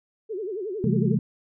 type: tone with vibrato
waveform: sine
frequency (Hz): 400.3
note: G4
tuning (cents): +36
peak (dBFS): -28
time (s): 0.29-1.16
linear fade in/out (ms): 20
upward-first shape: sine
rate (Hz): 11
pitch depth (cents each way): 200
type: chord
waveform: sine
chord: A minor seventh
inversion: first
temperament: just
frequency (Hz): 132 / 165 / 198 / 220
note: C3 / E3 / G3 / A3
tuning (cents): +16 / +2 / +18 / 0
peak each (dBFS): -25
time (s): 0.84-1.19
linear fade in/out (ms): 2
effects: none